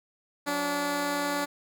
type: tone pair together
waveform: 10% pulse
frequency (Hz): 182.25 / 288.3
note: F#3 / D4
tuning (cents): -26 / -32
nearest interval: minor sixth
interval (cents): 794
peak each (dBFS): -30 / -19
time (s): 0.46-1.46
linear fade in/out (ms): 20
effects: none